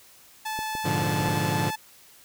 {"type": "tone", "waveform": "sawtooth", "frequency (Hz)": 870, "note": "A5", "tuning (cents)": -20, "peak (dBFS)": -25, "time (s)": [0.45, 1.76], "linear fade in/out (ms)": 10}
{"type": "clicks", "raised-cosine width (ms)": 2, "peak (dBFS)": -23, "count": 6, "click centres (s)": [0.59, 0.752, 1.028, 1.207, 1.287, 1.343]}
{"type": "chord", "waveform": "sawtooth", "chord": "G# diminished seventh", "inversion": "none", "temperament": "equal with one note detuned", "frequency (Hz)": [103.83, 120.58, 146.83, 174.61], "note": ["G#2", "B2", "D3", "F3"], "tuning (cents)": [0, -41, 0, 0], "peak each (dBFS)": [-26, -30, -24, -26], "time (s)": [0.84, 1.71], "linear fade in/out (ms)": 20}
{"effects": ["white hiss -53 dBFS RMS until 2.24 s"]}